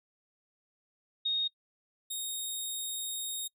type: tone pair in turn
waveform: sine / 15% pulse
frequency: 3722 / 3722 Hz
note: A#7 / A#7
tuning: -3 / -3 cents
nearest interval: unison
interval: 0 cents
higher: neither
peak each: -27 dBFS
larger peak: neither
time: 1.25-1.48 / 2.1-3.48 s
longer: second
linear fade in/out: 10 ms
effects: noise-tail reverb RT60 0.1 s tail -25 dB re dry